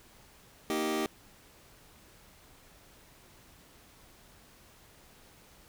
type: chord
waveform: sawtooth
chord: Eb major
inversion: second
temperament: just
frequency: 233.3 / 311.1 / 388.9 Hz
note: Bb3 / Eb4 / G4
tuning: +2 / 0 / -14 cents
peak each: -32 / -29 / -29 dBFS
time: 0.7-1.06 s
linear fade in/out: 0 ms
effects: pink hiss -58 dBFS RMS until 5.68 s